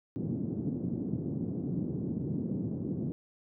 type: band-pass noise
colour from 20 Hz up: white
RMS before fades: -34 dBFS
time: 0.16-3.12 s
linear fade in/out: 0 ms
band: 110 to 290 Hz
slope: 24 dB/octave
effects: none